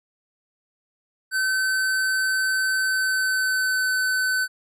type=tone with pitch glide; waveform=square; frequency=1532 to 1516.2 Hz; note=G6 to F#6; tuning=-40 to +42 cents; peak=-21 dBFS; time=1.31-4.48 s; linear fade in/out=50 ms; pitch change=-18 cents; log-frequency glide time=2.82-3.9 s; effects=resampled to 32000 Hz